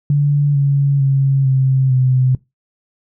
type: tone with pitch steps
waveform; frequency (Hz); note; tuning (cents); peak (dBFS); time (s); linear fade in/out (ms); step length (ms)
sine; 144.3 / 140.27 / 136.36 / 132.55 / 128.85; D3 / C#3 / C#3 / C3 / C3; -30 / +21 / -28 / +23 / -26; -10; 0.1-2.35; 2; 450
effects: noise-tail reverb RT60 0.2 s tail -21 dB re dry